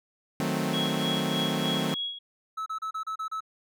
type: chord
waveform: sawtooth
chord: D# diminished seventh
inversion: none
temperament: equal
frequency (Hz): 155.56 / 185 / 220 / 261.6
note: D#3 / F#3 / A3 / C4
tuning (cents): 0 / 0 / 0 / 0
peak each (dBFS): -28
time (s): 0.4-1.94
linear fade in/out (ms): 0
type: tone with tremolo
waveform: sine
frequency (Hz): 3322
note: G#7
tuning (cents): 0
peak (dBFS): -28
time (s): 0.73-2.19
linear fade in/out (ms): 10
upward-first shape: sine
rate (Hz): 3.3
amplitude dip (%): 70
type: tone bursts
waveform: triangle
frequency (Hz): 1300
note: E6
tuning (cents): -24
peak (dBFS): -28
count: 7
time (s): 2.57-3.406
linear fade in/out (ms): 10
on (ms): 92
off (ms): 32
effects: none